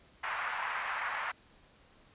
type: band-pass noise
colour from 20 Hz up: pink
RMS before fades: -36 dBFS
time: 0.23-1.32 s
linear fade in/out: 10 ms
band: 900 to 2200 Hz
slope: 24 dB/octave
effects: pink hiss -62 dBFS RMS until 2.14 s + resampled to 8000 Hz